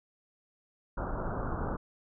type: low-pass noise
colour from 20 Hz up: pink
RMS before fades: -34 dBFS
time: 0.97-1.77 s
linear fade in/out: 10 ms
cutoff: 1500 Hz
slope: 96 dB/octave
effects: none